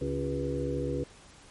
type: harmonic tone with a mistuned harmonic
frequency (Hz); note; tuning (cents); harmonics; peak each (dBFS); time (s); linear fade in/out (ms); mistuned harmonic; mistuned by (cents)
69.7; C#2; +10; 1 / 2 / 4 / 5 / 6 / 7; -37 / -35 / -35 / -38 / -37 / -34; 0.01-1.04; 5; 6; -65
effects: pink hiss -54 dBFS RMS until 1.5 s + MP3 48 kbps